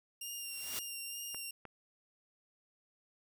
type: tone with vibrato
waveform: 10% pulse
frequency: 2794 Hz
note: F7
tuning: in tune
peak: -33 dBFS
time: 0.21-1.51 s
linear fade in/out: 5 ms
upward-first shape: sine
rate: 2.2 Hz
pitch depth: 20 cents each way
type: noise with exponential growth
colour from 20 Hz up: white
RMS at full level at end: -38 dBFS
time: 0.35-0.79 s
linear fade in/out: 0 ms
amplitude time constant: 95 ms
type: clicks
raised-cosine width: 0.5 ms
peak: -32 dBFS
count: 2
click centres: 1.346 / 1.653 s
effects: none